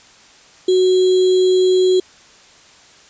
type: tone with sample-and-hold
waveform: sine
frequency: 370 Hz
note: F#4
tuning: in tune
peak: -10 dBFS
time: 0.68-2 s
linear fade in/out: 5 ms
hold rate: 3675 Hz
effects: white hiss -46 dBFS RMS until 3.09 s + resampled to 16000 Hz